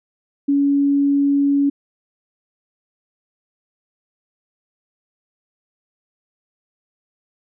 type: tone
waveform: sine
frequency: 281.8 Hz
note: C#4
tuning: 29 cents sharp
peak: -13 dBFS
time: 0.48-1.7 s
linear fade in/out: 10 ms
effects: none